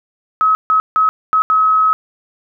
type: tone bursts at uneven times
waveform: sine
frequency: 1280 Hz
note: D#6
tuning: 49 cents sharp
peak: -9 dBFS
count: 5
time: 0.41-0.55 / 0.7-0.8 / 0.96-1.09 / 1.33-1.42 / 1.5-1.93 s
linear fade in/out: 0 ms
effects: none